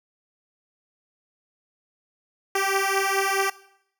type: beating tone pair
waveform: 10% pulse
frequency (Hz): 387.8 / 392.5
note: G4 / G4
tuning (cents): -19 / +2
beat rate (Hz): 4.7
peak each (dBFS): -16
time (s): 2.55-3.5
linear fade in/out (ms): 5
effects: noise-tail reverb RT60 0.7 s tail -18 dB re dry